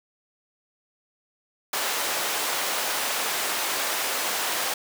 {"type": "high-pass noise", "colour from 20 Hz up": "pink", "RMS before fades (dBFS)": -27, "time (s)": [1.73, 4.74], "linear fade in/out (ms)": 5, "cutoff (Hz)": 620, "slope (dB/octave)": 12, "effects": []}